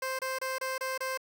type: tone bursts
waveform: 15% pulse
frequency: 523.3 Hz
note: C5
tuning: in tune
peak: -25 dBFS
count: 6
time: 0.02-1.175 s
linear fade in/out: 5 ms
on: 170 ms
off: 27 ms
effects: none